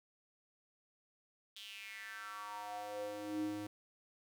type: tone with high-pass filter sweep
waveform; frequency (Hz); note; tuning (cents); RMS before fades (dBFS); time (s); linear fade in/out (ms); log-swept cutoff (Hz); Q
square; 103.83; G#2; 0; -44; 1.56-3.67; 5; 3400 to 220; 5.4
effects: none